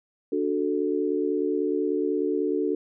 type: chord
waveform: sine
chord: D major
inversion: none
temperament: equal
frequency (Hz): 293.7 / 370 / 440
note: D4 / F#4 / A4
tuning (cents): 0 / 0 / 0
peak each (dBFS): -27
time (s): 0.32-2.75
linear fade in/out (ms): 5
effects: none